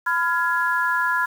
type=chord; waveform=sine; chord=F diminished; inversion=second; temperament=just; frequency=1005.8 / 1396.9 / 1676.3 Hz; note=Cb6 / F6 / Ab6; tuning=+31 / 0 / +16 cents; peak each=-23 dBFS; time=0.06-1.26 s; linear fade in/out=10 ms; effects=7-bit